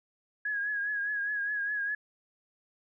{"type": "tone with vibrato", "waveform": "sine", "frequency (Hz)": 1661.2, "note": "G#6", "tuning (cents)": 0, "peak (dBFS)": -29, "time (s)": [0.45, 1.95], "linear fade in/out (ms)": 5, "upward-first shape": "triangle", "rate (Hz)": 4.9, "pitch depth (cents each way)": 57, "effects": []}